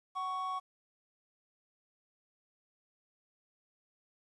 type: tone pair together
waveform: triangle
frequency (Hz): 750.7 / 1111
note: F#5 / C#6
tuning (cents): +25 / +4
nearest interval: perfect fifth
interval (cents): 679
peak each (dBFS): -39 / -33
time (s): 0.15-0.6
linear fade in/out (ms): 20
effects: resampled to 24000 Hz + 11-bit